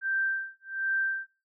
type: tone with tremolo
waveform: sine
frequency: 1568 Hz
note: G6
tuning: in tune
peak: -24 dBFS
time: 0.01-1.27 s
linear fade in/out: 50 ms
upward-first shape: sine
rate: 1.3 Hz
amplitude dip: 100%
effects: noise-tail reverb RT60 0.3 s tail -17 dB re dry